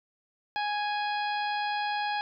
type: harmonic tone with a mistuned harmonic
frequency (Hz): 830.6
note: G#5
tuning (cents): 0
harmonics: 1 / 2 / 3 / 4 / 5 / 6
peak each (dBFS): -29 / -35 / -39 / -41 / -43 / -45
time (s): 0.56-2.21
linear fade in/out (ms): 0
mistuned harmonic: 6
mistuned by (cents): -24
effects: none